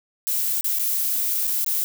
violet noise with dropouts, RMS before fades -23 dBFS, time 0.27-1.84 s, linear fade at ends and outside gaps 0 ms, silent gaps 0.61-0.643 / 0.787-0.794 / 1.47-1.475 / 1.645-1.663 s, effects none

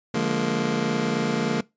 25% pulse chord, Bb dominant seventh, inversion first, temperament just, 145.68 / 174.81 / 209.8 / 233.1 Hz, D3 / F3 / Ab3 / Bb3, -14 / +2 / +18 / 0 cents, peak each -26 / -26 / -24 / -22 dBFS, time 0.14-1.61 s, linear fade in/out 5 ms, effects noise-tail reverb RT60 0.2 s tail -21 dB re dry + resampled to 16000 Hz

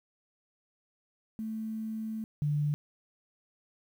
sine tone pair in turn, 220 / 147.6 Hz, A3 / D3, 0 / +9 cents, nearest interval perfect fifth, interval 691 cents, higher first, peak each -33 / -26 dBFS, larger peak second, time 1.39-2.24 / 2.42-2.74 s, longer first, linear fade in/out 0 ms, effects 10-bit

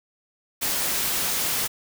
white noise, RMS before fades -25 dBFS, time 0.61-1.68 s, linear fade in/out 20 ms, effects none

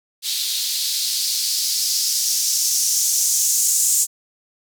violet noise with band-pass filter sweep, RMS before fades -20 dBFS, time 0.22-4.07 s, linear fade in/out 50 ms, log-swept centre 3800 to 7200 Hz, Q 3, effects none

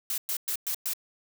blue noise bursts, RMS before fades -30 dBFS, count 5, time 0.1-0.935 s, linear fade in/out 2 ms, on 79 ms, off 110 ms, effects none

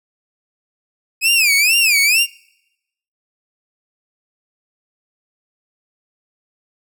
sawtooth tone with vibrato, 2489 Hz, D#7, in tune, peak -8 dBFS, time 1.21-2.27 s, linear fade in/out 50 ms, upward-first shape sine, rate 2.2 Hz, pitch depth 200 cents each way, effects noise-tail reverb RT60 0.9 s tail -26 dB re dry

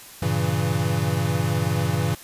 square chord, G diminished seventh, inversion none, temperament equal, 98 / 116.54 / 138.59 / 164.81 Hz, G2 / Bb2 / Db3 / Fb3, 0 / 0 / 0 / 0 cents, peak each -27 dBFS, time 0.22-2.15 s, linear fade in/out 5 ms, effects white hiss -43 dBFS RMS until 2.23 s + resampled to 32000 Hz

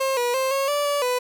30% pulse tone with pitch steps, 534 / 484.5 / 527 / 546 / 581 / 576 / 497.5 Hz, C5 / B4 / C5 / C#5 / D5 / D5 / B4, +35 / -33 / +12 / -26 / -19 / -34 / +13 cents, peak -18 dBFS, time 0-1.19 s, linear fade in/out 10 ms, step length 170 ms, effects none

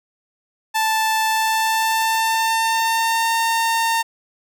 sawtooth tone with pitch glide, 880 to 911.6 Hz, A5 to A#5, 0 to -39 cents, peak -13 dBFS, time 0.74-4.03 s, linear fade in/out 20 ms, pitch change +61 cents, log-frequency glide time 1.29-3.31 s, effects none

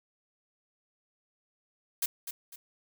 blue noise with echo, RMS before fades -29 dBFS, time 2.02-2.06 s, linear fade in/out 5 ms, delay 250 ms, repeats 2, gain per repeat -9 dB, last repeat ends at 2.56 s, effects none

